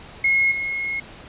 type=tone with level steps; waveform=sine; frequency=2163 Hz; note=C#7; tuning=43 cents flat; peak=-15 / -23 dBFS; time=0.24-1 s; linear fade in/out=5 ms; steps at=0.51 s; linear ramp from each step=10 ms; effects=pink hiss -42 dBFS RMS until 1.28 s + resampled to 8000 Hz